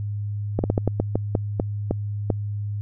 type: slowing click train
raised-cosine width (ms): 2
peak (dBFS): -7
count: 11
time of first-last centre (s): 0.59-2.302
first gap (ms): 49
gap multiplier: 1.26
effects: added 103 Hz sine -25 dBFS peak until 2.81 s